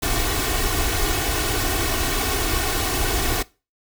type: noise with comb filter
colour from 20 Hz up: pink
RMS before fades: -22 dBFS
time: 0.02-3.43 s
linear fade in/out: 10 ms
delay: 2.7 ms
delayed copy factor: +0.75
effects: noise-tail reverb RT60 0.3 s tail -21 dB re dry